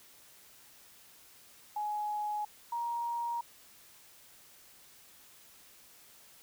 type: tone pair in turn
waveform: sine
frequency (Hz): 839 / 941.7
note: G#5 / A#5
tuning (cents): +17 / +17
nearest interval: major second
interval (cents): 200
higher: second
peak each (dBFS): -32 / -32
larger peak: neither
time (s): 1.76-2.45 / 2.72-3.41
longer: neither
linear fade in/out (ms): 5
effects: white hiss -58 dBFS RMS until 6.42 s